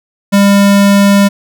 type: tone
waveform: square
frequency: 200 Hz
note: G3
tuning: 35 cents sharp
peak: -5 dBFS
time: 0.32-1.29 s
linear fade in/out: 20 ms
effects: none